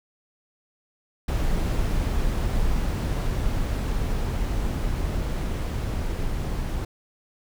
brown noise with level ramp, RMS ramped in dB -23 to -27 dBFS, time 1.28-6.85 s, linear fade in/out 5 ms, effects none

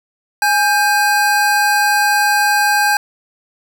square tone pair together, 830.6 / 1581.2 Hz, G#5 / G6, 0 / +15 cents, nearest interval major seventh, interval 1115 cents, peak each -15 dBFS, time 0.42-2.97 s, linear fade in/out 2 ms, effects none

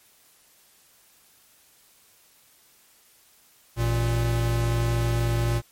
square tone pair together, 55.15 / 116.54 Hz, A1 / A#2, +5 / 0 cents, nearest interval octave + minor second, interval 1295 cents, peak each -28 / -23 dBFS, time 3.76-5.62 s, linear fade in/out 50 ms, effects white hiss -58 dBFS RMS until 5.71 s + MP3 64 kbps

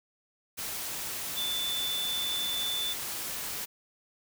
sine tone in noise, 3512 Hz, A7, 4 cents flat, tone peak -30 dBFS, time 1.36-2.94 s, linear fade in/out 20 ms, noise white, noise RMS -36 dBFS, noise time 0.57-3.66 s, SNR +3 dB, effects none

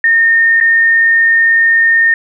sine tone with dropouts, 1829 Hz, A#6, 33 cents flat, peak -6 dBFS, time 0.04-2.14 s, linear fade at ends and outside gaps 2 ms, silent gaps 0.602-0.61 s, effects none

